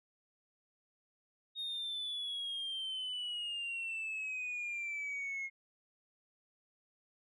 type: exponential sweep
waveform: sine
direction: down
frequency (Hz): 3729 to 2149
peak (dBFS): -35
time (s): 1.55-5.5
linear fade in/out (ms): 50
effects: tanh soft clip ceiling -35 dBFS